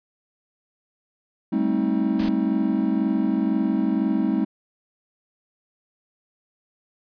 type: chord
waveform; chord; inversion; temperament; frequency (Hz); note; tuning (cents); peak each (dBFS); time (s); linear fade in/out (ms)
triangle; A half-diminished seventh; third; just; 198 / 220 / 264 / 316.8; G3 / A3 / C4 / Eb4; +18 / 0 / +16 / +31; -23; 1.52-4.45; 10
type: noise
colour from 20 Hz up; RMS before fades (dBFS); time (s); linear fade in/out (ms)
pink; -34; 2.19-2.29; 5
effects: resampled to 11025 Hz